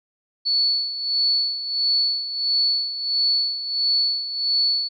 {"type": "tone with tremolo", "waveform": "sine", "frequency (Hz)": 4435, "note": "C#8", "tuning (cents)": 0, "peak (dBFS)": -16, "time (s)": [0.45, 4.89], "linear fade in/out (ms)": 20, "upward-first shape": "sine", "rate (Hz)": 1.5, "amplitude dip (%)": 70, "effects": []}